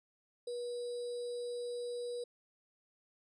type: tone with sample-and-hold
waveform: sine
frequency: 483.7 Hz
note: B4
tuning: 36 cents flat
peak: -37 dBFS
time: 0.47-2.24 s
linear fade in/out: 5 ms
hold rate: 4410 Hz
effects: resampled to 22050 Hz